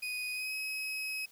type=tone with pitch glide; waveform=35% pulse; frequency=2489 to 2550 Hz; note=D#7 to D#7; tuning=0 to +42 cents; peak=-33 dBFS; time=0.02-1.26 s; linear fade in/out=10 ms; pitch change=+42 cents; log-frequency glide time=0.32-0.54 s; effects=white hiss -61 dBFS RMS until 1.31 s